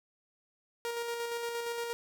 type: tone with tremolo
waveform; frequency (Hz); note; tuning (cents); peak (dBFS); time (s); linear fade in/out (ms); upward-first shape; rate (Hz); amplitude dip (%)
sawtooth; 469.9; A#4; +14; -29; 0.85-1.93; 0; square; 8.6; 30
effects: none